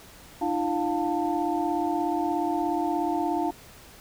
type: tone cluster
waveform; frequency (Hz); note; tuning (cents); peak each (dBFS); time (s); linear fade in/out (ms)
sine; 301.9 / 338.7 / 707 / 890; D4 / E4 / F5 / A5; +48 / +47 / +21 / +20; -29 / -29 / -29 / -30; 0.41-3.51; 10
effects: pink hiss -49 dBFS RMS until 4 s